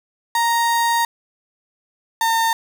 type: tone pair in turn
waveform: 35% pulse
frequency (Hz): 932.3 / 909.4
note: A#5 / A#5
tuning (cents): 0 / -43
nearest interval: unison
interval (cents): 43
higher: first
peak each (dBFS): -14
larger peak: neither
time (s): 0.35-1.05 / 2.21-2.53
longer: first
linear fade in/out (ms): 2
effects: none